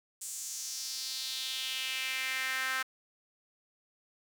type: tone with high-pass filter sweep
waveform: sawtooth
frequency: 261.6 Hz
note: C4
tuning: in tune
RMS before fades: -36 dBFS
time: 0.21-2.83 s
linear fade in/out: 10 ms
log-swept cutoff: 7900 to 1500 Hz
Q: 2.9
effects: 10-bit